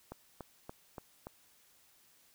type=click train; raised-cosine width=1 ms; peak=-29 dBFS; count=5; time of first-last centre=0.12-1.269 s; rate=3.48 Hz; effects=white hiss -66 dBFS RMS until 2.34 s